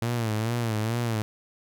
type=tone with vibrato; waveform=sawtooth; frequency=113.6 Hz; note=A#2; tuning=44 cents flat; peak=-21 dBFS; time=0.02-1.22 s; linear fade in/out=0 ms; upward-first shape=sine; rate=2.3 Hz; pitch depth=100 cents each way; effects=none